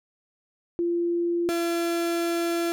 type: tone pair in turn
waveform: sine / 35% pulse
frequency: 343.9 / 339.2 Hz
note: F4 / E4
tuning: -27 / +50 cents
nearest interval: unison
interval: 23 cents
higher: first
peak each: -22 dBFS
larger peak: neither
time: 0.79-1.49 / 1.49-2.72 s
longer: second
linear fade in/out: 0 ms
effects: none